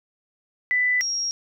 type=tone pair in turn; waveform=sine; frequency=1991 / 5602 Hz; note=B6 / F8; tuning=+14 / +4 cents; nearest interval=octave + tritone; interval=1790 cents; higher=second; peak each=-18 / -23 dBFS; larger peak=first; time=0.71-1.01 / 1.01-1.31 s; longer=neither; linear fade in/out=0 ms; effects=none